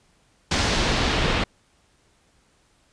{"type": "noise with low-pass filter sweep", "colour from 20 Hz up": "pink", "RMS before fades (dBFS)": -22, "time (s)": [0.51, 1.44], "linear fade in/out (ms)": 5, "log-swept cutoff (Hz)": [5700, 3200], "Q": 1.2, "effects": ["pink hiss -62 dBFS RMS until 2.92 s", "resampled to 22050 Hz"]}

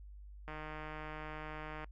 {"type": "click train", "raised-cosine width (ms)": 0.5, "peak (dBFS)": -30, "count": 211, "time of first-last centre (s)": [0.48, 1.844], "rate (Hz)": 154, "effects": ["noise-tail reverb RT60 0.1 s tail -24 dB re dry", "added 50 Hz sine -49 dBFS peak until 1.91 s"]}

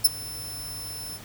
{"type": "tone with ADSR envelope", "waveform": "10% pulse", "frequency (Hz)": 5300, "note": "E8", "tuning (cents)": 9, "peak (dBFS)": -6, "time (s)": [0.04, 1.19], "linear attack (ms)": 13, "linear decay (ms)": 24, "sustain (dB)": -23, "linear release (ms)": 41, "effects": ["added 106 Hz sine -44 dBFS peak until 1.24 s", "pink hiss -44 dBFS RMS until 1.24 s"]}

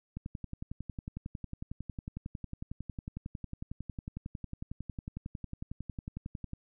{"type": "click train", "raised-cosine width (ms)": 5, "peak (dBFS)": -26, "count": 71, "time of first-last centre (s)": [0.17, 6.534], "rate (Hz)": 11, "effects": []}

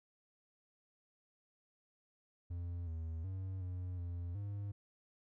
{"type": "tone with pitch steps", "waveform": "triangle", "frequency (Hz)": [86.7, 81.2, 94.6, 90.5, 87, 101.3], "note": ["F2", "E2", "F#2", "F#2", "F2", "G#2"], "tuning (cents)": [-12, -26, 39, -38, -6, -43], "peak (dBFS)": -37, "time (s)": [2.5, 4.72], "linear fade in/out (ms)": 10, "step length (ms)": 370, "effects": []}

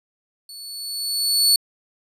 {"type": "tone with level ramp", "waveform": "sawtooth", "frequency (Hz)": 4435, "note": "C#8", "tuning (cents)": 0, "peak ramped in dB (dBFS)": [-34, -9], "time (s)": [0.49, 1.56], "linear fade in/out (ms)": 2, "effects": ["resampled to 32000 Hz"]}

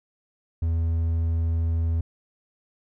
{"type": "tone", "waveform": "triangle", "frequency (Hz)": 82.41, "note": "E2", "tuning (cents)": 0, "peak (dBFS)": -19, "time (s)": [0.62, 2.01], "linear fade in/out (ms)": 5, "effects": []}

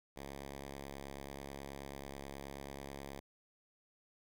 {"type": "tone", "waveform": "5% pulse", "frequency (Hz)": 69.3, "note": "C#2", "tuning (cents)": 0, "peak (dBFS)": -34, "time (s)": [0.16, 3.2], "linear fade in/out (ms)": 5, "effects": []}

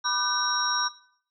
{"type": "tone cluster", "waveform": "sine", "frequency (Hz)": [987, 1196, 1521, 3846, 5580], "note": ["B5", "D6", "F#6", "B7", "F8"], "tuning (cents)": [-1, 31, 47, -47, -2], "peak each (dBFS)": [-31, -30, -30, -31, -28], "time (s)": [0.04, 0.89], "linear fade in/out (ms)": 20, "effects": ["noise-tail reverb RT60 0.6 s tail -18 dB re dry"]}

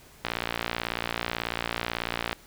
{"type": "click train", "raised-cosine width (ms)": 0.3, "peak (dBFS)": -11, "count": 122, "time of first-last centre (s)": [0.25, 2.329], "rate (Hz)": 58.2, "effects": ["pink hiss -53 dBFS RMS until 2.46 s"]}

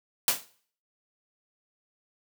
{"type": "noise with exponential decay", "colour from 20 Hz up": "white", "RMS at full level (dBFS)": -19, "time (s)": [0.28, 0.45], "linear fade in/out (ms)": 1, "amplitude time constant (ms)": 36, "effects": ["noise-tail reverb RT60 0.5 s tail -17 dB re dry", "high-pass 150 Hz 12 dB/octave"]}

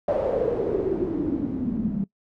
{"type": "noise with low-pass filter sweep", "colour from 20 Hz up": "white", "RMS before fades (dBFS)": -25, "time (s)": [0.08, 2.04], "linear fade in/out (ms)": 2, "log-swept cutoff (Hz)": [600, 200], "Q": 8.5, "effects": ["noise-tail reverb RT60 0.1 s tail -21 dB re dry"]}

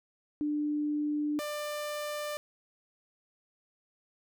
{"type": "tone pair in turn", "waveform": ["sine", "sawtooth"], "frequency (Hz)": [297.2, 594.4], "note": ["D4", "D5"], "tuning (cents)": [21, 21], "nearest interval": "octave", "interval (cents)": 1200, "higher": "second", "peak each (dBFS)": [-28, -30], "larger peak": "first", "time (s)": [[0.41, 1.39], [1.39, 2.37]], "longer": "neither", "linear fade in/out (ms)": 0, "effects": []}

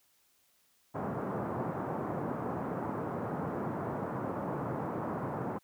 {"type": "band-pass noise", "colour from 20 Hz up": "pink", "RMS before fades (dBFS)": -36, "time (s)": [0.94, 5.59], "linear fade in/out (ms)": 20, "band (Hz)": [120, 1200], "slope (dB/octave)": 24, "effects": ["white hiss -70 dBFS RMS until 5.63 s"]}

